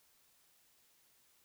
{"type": "silence", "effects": ["white hiss -70 dBFS RMS until 1.44 s"]}